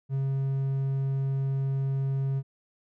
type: tone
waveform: triangle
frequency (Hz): 135.7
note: C#3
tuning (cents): -36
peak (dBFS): -23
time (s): 0.09-2.43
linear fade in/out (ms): 50
effects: none